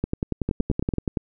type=two click trains; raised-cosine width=3 ms; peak=-10 / -11 dBFS; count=13 / 5; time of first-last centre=0.04-1.172 / 0.49-0.937 s; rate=10.6 / 8.94 Hz; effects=none